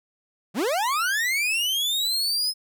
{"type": "linear sweep", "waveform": "40% pulse", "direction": "up", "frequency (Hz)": [155.6, 5160], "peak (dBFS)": -21, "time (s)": [0.54, 2.54], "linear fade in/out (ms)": 50, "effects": []}